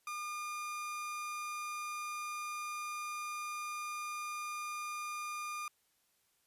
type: tone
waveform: 30% pulse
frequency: 1210 Hz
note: D#6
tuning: 49 cents flat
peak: -36 dBFS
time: 0.07-5.68 s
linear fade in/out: 2 ms
effects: white hiss -75 dBFS RMS until 6.46 s + resampled to 32000 Hz